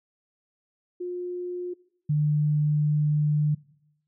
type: tone pair in turn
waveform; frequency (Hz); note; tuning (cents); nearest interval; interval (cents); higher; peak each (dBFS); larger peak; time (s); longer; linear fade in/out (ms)
sine; 356.9 / 149.65; F4 / D3; +38 / +33; octave + minor third; 1505; first; -29 / -20; second; 1-1.74 / 2.09-3.55; second; 10
effects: noise-tail reverb RT60 0.8 s tail -22 dB re dry